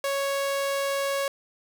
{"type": "tone", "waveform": "sawtooth", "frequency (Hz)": 554.4, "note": "C#5", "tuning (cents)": 0, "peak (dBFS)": -21, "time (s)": [0.04, 1.28], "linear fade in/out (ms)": 2, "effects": []}